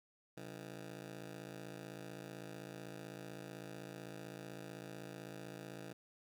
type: ring-modulated tone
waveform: 15% pulse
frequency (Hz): 158.2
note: D#3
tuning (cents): +29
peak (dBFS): -38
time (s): 0.37-5.93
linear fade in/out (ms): 2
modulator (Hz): 27.9
effects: none